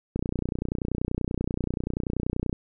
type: click train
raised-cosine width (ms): 3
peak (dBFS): -14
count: 73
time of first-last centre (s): 0.16-2.528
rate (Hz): 30.4
effects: none